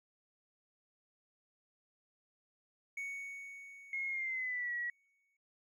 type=tone with exponential decay; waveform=triangle; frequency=2226 Hz; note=C#7; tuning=7 cents sharp; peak=-36 dBFS; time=2.97-5.37 s; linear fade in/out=5 ms; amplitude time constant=520 ms
type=tone with pitch glide; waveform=sine; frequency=2158 to 1922.6 Hz; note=C#7 to B6; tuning=-47 to -47 cents; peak=-35 dBFS; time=3.93-4.9 s; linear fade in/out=2 ms; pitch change=-200 cents; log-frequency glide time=4.09-4.73 s
effects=none